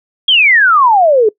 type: exponential sweep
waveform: sine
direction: down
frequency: 3322 to 409.2 Hz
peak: -5 dBFS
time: 0.28-1.29 s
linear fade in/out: 5 ms
effects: noise-tail reverb RT60 0.1 s tail -22 dB re dry